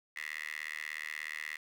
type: tone with high-pass filter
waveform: 10% pulse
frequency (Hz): 76.7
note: D#2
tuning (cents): -24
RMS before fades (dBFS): -41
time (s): 0.16-1.57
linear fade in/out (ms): 5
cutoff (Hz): 2000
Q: 7.6
effects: none